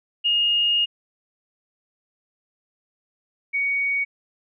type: tone pair in turn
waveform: sine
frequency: 2849 / 2240 Hz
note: F7 / C#7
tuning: +34 / +18 cents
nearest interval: major third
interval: 416 cents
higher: first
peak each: -17 / -20 dBFS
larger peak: first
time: 0.24-0.86 / 3.53-4.05 s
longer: first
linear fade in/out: 20 ms
effects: none